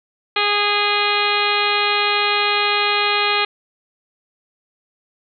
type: harmonic tone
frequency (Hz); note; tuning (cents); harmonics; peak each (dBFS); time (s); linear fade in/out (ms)
412.2; G#4; -13; 1 / 2 / 3 / 4 / 5 / 6 / 7 / 8 / 9 / 10; -25 / -24 / -22 / -27 / -25 / -22 / -28 / -25 / -28 / -26; 0.36-3.45; 5
effects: none